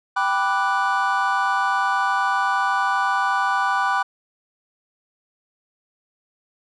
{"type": "chord", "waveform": "triangle", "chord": "G major seventh", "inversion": "none", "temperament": "equal", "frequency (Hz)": [784, 987.8, 1174.7, 1480], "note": ["G5", "B5", "D6", "F#6"], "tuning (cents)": [0, 0, 0, 0], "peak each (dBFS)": -22, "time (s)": [0.16, 4.03], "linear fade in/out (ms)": 10, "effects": ["resampled to 24000 Hz"]}